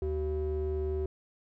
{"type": "ring-modulated tone", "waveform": "triangle", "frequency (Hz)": 152.6, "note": "D#3", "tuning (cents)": -33, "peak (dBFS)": -24, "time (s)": [0.02, 1.06], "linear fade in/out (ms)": 2, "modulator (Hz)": 228, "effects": []}